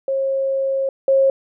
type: tone pair in turn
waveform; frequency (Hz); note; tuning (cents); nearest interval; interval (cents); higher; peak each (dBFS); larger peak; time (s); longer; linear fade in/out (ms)
sine; 540 / 540; C#5 / C#5; -45 / -45; unison; 0; neither; -17 / -11; second; 0.08-0.89 / 1.08-1.3; first; 2
effects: none